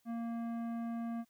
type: tone with tanh clipping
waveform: sine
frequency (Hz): 231.9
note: A#3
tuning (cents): -9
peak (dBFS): -38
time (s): 0.05-1.25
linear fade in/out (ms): 50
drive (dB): 13
effects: white hiss -75 dBFS RMS until 1.29 s